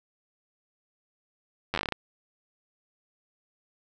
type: slowing click train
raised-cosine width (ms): 0.3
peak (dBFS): -12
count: 10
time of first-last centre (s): 1.74-1.923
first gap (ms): 10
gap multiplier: 1.17
effects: none